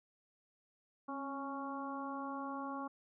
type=harmonic tone with a mistuned harmonic; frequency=277.2 Hz; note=C#4; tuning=in tune; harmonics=1 / 2 / 3 / 4 / 5; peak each=-43 / -49 / -46 / -44 / -52 dBFS; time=1.08-2.88 s; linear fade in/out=10 ms; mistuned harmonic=1; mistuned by=-38 cents; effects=none